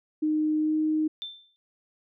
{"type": "tone with pitch glide", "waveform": "sine", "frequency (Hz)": [307.7, 310.4], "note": ["D#4", "D#4"], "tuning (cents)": [-19, -4], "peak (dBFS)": -22, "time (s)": [0.22, 1.08], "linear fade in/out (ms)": 10, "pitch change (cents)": 15, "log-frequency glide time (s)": [0.59, 0.75]}
{"type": "tone with exponential decay", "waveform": "sine", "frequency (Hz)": 3555, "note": "A7", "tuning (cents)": 17, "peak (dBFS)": -30, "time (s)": [1.22, 1.56], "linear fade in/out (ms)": 0, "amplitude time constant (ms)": 73}
{"effects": []}